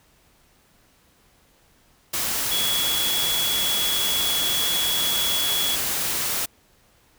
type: tone in noise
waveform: sine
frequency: 3365 Hz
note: G#7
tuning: 22 cents sharp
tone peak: -23 dBFS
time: 2.51-5.76 s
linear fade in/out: 10 ms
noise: white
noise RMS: -25 dBFS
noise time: 2.13-6.46 s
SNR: -1 dB
effects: pink hiss -59 dBFS RMS until 7.18 s